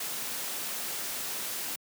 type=noise; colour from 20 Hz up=white; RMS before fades=-35 dBFS; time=0-1.76 s; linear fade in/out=5 ms; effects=high-pass 150 Hz 12 dB/octave